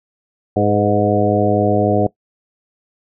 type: harmonic tone with a mistuned harmonic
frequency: 103.83 Hz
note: G#2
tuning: in tune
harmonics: 1 / 2 / 3 / 4 / 5 / 6 / 7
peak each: -20 / -20 / -20 / -20 / -20 / -20 / -20 dBFS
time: 0.56-2.07 s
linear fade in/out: 5 ms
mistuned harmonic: 5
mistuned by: -36 cents
effects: noise-tail reverb RT60 0.1 s tail -19 dB re dry